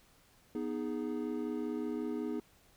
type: chord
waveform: triangle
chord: G# minor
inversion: first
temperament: equal with one note detuned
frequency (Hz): 245.8 / 311.1 / 415.3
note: B3 / D#4 / G#4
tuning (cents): -8 / 0 / 0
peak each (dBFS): -36 / -36 / -38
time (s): 0.55-2.4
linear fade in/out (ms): 2
effects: pink hiss -65 dBFS RMS until 2.76 s